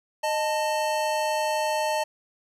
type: tone pair together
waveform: square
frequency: 615.9 / 884 Hz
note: D#5 / A5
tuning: -18 / +8 cents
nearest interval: tritone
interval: 626 cents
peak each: -27 dBFS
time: 0.23-2.04 s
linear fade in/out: 10 ms
effects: low-pass 11000 Hz 12 dB/octave + 10-bit